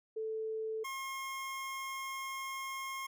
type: tone pair in turn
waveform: sine / 25% pulse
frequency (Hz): 439.9 / 1073.8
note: A4 / C6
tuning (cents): 0 / +45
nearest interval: octave + minor third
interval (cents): 1545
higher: second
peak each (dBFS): -35 / -35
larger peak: neither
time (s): 0.16-0.84 / 0.84-3.07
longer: second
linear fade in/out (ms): 10
effects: none